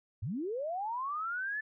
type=linear sweep; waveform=sine; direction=up; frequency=82.2 to 1760 Hz; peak=-33 dBFS; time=0.22-1.61 s; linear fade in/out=10 ms; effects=none